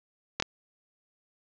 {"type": "clicks", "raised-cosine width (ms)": 0.2, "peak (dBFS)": -9, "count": 2, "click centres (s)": [0.4, 0.424], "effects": ["resampled to 16000 Hz", "8-bit"]}